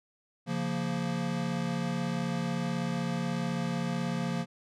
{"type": "chord", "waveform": "square", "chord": "Bb minor", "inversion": "first", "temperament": "equal", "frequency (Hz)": [138.59, 174.61, 233.1], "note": ["Db3", "F3", "Bb3"], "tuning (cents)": [0, 0, 0], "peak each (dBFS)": [-37, -33, -35], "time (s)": [0.46, 4.46], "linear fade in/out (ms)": 50, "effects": ["low-pass 7000 Hz 12 dB/octave"]}